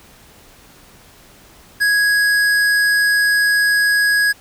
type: tone with hard clipping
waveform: sine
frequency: 1661.2 Hz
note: G#6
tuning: in tune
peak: -14 dBFS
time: 1.8-4.33 s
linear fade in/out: 20 ms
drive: 13 dB
effects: pink hiss -46 dBFS RMS until 4.4 s